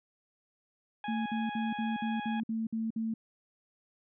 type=harmonic tone; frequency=830.6 Hz; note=G#5; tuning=in tune; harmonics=1 / 2 / 3 / 4; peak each=-37 / -43 / -47 / -49 dBFS; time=1.04-2.4 s; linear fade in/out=2 ms
type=tone bursts; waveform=sine; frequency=223.8 Hz; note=A3; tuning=30 cents sharp; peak=-30 dBFS; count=9; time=1.08-3.14 s; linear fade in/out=5 ms; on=180 ms; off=55 ms
effects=none